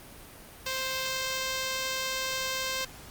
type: tone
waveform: 5% pulse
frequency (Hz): 524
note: C5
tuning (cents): +2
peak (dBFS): -18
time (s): 0.66-2.85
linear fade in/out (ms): 5
effects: pink hiss -48 dBFS RMS until 3.1 s + Opus 32 kbps